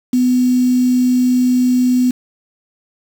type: tone with quantisation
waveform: sine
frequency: 250.3 Hz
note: B3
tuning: 23 cents sharp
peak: -10 dBFS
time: 0.13-2.11 s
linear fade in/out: 5 ms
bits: 5
effects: none